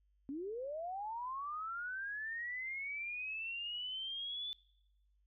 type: linear sweep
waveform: sine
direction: up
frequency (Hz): 261.6 to 3507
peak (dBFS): -39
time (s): 0.29-4.53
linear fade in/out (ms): 0
effects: noise-tail reverb RT60 0.9 s tail -23 dB re dry + added 50 Hz sine -70 dBFS peak until 5.26 s